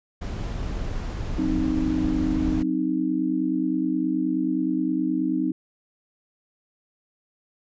brown noise, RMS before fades -29 dBFS, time 0.21-2.63 s, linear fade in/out 10 ms
sine chord, C diminished, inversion second, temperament equal, 185 / 261.6 / 311.1 Hz, Gb3 / C4 / Eb4, 0 / 0 / 0 cents, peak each -30 / -25 / -24 dBFS, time 1.38-5.52 s, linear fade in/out 5 ms
effects resampled to 16000 Hz

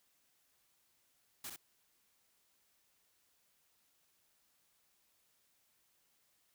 white noise with echo, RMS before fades -45 dBFS, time 1.44-1.5 s, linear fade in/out 5 ms, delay 62 ms, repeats 1, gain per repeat -4 dB, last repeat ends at 1.562 s, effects white hiss -75 dBFS RMS until 6.54 s

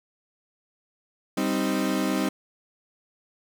35% pulse chord, C minor, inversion second, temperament equal, 196 / 261.6 / 311.1 Hz, G3 / C4 / Eb4, 0 / 0 / 0 cents, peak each -26 dBFS, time 1.37-2.29 s, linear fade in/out 5 ms, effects none

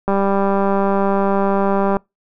click train, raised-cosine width 1 ms, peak -5 dBFS, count 373, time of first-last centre 0.08-1.968 s, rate 197 Hz, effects noise-tail reverb RT60 0.2 s tail -26 dB re dry

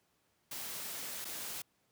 white noise with dropouts, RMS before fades -42 dBFS, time 0.51-1.62 s, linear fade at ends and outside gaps 5 ms, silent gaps 1.246-1.251 s, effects pink hiss -75 dBFS RMS until 1.91 s + high-pass 100 Hz 12 dB/octave

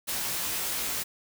white noise with comb filter, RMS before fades -31 dBFS, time 0.07-1.04 s, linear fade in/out 20 ms, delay 18 ms, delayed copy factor +0.75, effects none

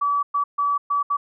sine tone bursts at uneven times, 1147 Hz, D6, 41 cents flat, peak -18 dBFS, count 5, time 0.01-0.23 / 0.34-0.44 / 0.58-0.78 / 0.9-1.03 / 1.1-1.17 s, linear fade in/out 10 ms, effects none

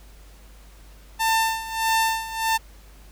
sawtooth tone with tremolo, 895 Hz, A5, 29 cents sharp, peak -14 dBFS, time 1.19-2.58 s, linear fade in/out 20 ms, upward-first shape sine, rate 1.6 Hz, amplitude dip 80%, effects added 50 Hz sine -45 dBFS peak until 3.11 s + pink hiss -53 dBFS RMS until 3.11 s

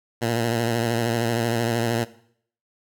10% pulse tone with vibrato, 116.54 Hz, A#2, in tune, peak -13 dBFS, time 0.21-2.05 s, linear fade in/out 20 ms, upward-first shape triangle, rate 13 Hz, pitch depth 55 cents each way, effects noise-tail reverb RT60 0.6 s tail -17 dB re dry

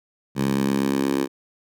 10% pulse tone with high-pass filter sweep, 68.4 Hz, C#2, 23 cents flat, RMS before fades -22 dBFS, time 0.35-1.28 s, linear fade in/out 50 ms, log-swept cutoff 160 to 310 Hz, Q 2.4, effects none

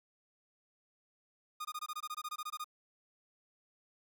45% pulse tone bursts, 1226 Hz, D#6, 26 cents flat, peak -38 dBFS, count 15, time 1.6-2.644 s, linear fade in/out 10 ms, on 50 ms, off 21 ms, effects none

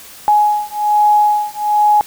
sine beating tone pair, 837 / 838.2 Hz, G#5 / G#5, +13 / +16 cents, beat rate 1.2 Hz, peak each -13 dBFS, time 0.28-2.01 s, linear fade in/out 0 ms, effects white hiss -37 dBFS RMS until 2.06 s

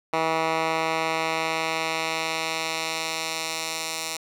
10% pulse tone with band-pass filter sweep, 161.3 Hz, E3, 37 cents flat, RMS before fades -27 dBFS, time 0.13-4.17 s, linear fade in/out 5 ms, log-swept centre 1300 to 6400 Hz, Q 0.75, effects 9-bit

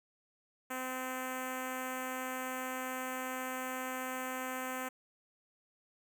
5% pulse tone with notch filter, 257.4 Hz, C4, 28 cents flat, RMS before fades -39 dBFS, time 0.7-4.89 s, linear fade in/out 10 ms, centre 3900 Hz, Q 0.66, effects none

